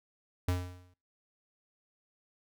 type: tone with exponential decay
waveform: square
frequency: 89.9 Hz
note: F#2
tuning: 49 cents flat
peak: -26 dBFS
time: 0.48-0.94 s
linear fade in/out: 5 ms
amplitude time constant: 100 ms
effects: noise-tail reverb RT60 0.4 s tail -24 dB re dry